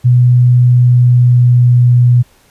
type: tone with pitch glide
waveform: sine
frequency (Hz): 123.47 to 122.48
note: B2 to B2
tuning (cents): 0 to -14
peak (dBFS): -4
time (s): 0.04-2.23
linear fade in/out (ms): 20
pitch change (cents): -14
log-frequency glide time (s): 0.63-1.89
effects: pink hiss -49 dBFS RMS until 2.5 s + resampled to 32000 Hz